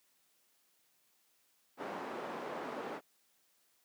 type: band-pass noise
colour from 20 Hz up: white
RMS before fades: -42 dBFS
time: 1.77-3.01 s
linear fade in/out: 50 ms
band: 230 to 860 Hz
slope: 12 dB/octave
effects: white hiss -73 dBFS RMS until 3.84 s + high-pass 150 Hz 12 dB/octave